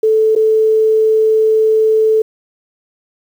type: tone with dropouts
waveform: sine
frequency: 438 Hz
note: A4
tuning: 8 cents flat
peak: -8 dBFS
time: 0.03-2.22 s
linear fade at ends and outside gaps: 5 ms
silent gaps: 0.352-0.361 s
effects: 7-bit